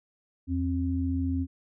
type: tone pair together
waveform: sine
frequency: 83.94 / 266.1 Hz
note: E2 / C4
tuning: +32 / +29 cents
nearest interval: octave + minor sixth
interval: 1997 cents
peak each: -28 dBFS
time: 0.47-1.47 s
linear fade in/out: 50 ms
effects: none